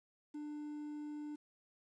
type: tone with quantisation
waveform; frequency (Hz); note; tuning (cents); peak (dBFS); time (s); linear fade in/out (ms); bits
triangle; 297.7; D4; +24; -40; 0.34-1.36; 10; 11
effects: resampled to 22050 Hz